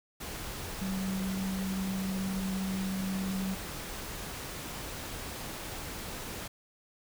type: tone in noise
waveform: sine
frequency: 190.8 Hz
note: G3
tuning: 47 cents flat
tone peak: -31 dBFS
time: 0.81-3.55 s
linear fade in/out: 10 ms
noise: pink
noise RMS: -40 dBFS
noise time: 0.2-6.48 s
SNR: +6 dB
effects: none